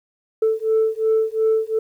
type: beating tone pair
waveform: sine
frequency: 440 / 442.8 Hz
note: A4 / A4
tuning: 0 / +11 cents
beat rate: 2.8 Hz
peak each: -18 dBFS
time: 0.42-1.79 s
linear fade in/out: 5 ms
effects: tanh soft clip ceiling -11 dBFS + 9-bit